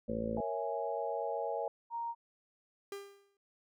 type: harmonic tone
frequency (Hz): 56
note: A1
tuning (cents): +31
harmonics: 1 / 2 / 3 / 4 / 5 / 6 / 7 / 8 / 9 / 10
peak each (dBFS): -47 / -46 / -48 / -37 / -49 / -48 / -48 / -46 / -39 / -41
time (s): 0.08-0.41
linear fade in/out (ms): 10
type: chord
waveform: sine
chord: A# half-diminished seventh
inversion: none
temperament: equal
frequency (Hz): 466.2 / 554.4 / 659.3 / 830.6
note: A#4 / C#5 / E5 / G#5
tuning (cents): 0 / 0 / 0 / 0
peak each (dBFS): -39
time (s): 0.37-1.68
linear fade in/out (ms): 2
type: tone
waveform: sine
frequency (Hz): 932.3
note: A#5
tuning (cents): 0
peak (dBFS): -35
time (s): 1.9-2.15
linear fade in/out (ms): 50
type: tone with exponential decay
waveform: 45% pulse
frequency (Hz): 399.5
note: G4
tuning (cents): +33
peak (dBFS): -38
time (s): 2.92-3.37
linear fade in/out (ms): 2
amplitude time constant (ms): 97
effects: none